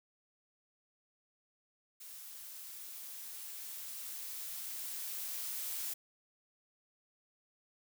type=noise with level ramp; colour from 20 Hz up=blue; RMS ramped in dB=-50 to -39 dBFS; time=2-5.94 s; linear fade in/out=10 ms; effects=none